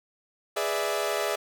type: chord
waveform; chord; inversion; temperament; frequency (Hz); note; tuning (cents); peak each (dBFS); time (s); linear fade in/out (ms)
sawtooth; E dominant seventh; first; equal; 415.3 / 493.9 / 587.3 / 659.3; G#4 / B4 / D5 / E5; 0 / 0 / 0 / 0; -27 / -32 / -27 / -27; 0.56-1.36; 10
effects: none